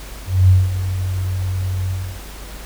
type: tone with ADSR envelope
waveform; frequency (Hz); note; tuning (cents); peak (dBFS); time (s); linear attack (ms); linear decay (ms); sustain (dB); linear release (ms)
sine; 93.1; F#2; +11; -6; 0.26-2.21; 230; 200; -12; 310
effects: added 50 Hz sine -33 dBFS peak until 2.65 s + pink hiss -37 dBFS RMS until 2.65 s